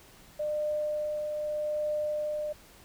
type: tone with tremolo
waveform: sine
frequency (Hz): 602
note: D5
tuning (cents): +43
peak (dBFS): -27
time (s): 0.39-2.53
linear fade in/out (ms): 10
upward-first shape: triangle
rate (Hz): 0.82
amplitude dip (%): 35
effects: pink hiss -55 dBFS RMS until 2.84 s